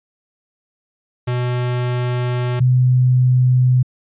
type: tone pair in turn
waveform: square / sine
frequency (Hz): 123.47 / 126.65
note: B2 / B2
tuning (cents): 0 / +44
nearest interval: unison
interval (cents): 44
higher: second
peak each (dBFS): -18 / -10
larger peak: second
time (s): 1.27-2.6 / 2.6-3.83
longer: first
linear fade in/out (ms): 10
effects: resampled to 8000 Hz